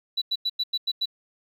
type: tone bursts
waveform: sine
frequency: 3950 Hz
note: B7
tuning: in tune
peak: -21 dBFS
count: 7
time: 0.17-1.057 s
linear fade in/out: 10 ms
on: 47 ms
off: 93 ms
effects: tanh soft clip ceiling -19 dBFS + 10-bit